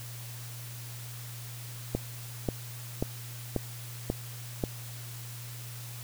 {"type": "click train", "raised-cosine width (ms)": 2, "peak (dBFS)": -14, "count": 6, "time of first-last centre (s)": [1.95, 4.638], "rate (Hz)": 1.86, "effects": ["added 119 Hz sine -41 dBFS peak until 6.03 s", "white hiss -46 dBFS RMS until 6.03 s"]}